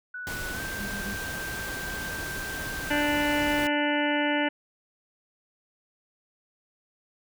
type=tone with pitch glide; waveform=sine; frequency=1480 to 1568 Hz; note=F#6 to G6; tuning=0 to 0 cents; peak=-34 dBFS; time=0.14-3.01 s; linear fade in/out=5 ms; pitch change=+100 cents; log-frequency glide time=0.53-0.61 s
type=noise; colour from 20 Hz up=pink; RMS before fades=-36 dBFS; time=0.27-3.67 s; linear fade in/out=0 ms
type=tone bursts; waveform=sine; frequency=201.5 Hz; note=G3; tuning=48 cents sharp; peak=-36 dBFS; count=3; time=0.79-1.139 s; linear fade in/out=0 ms; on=89 ms; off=41 ms
type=harmonic tone; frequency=293.7 Hz; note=D4; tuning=in tune; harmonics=1 / 2 / 3 / 5 / 6 / 7 / 8 / 9 / 10; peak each=-27 / -30 / -31 / -33 / -32 / -34 / -37 / -40 / -35 dBFS; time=2.9-4.49 s; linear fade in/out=10 ms
effects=none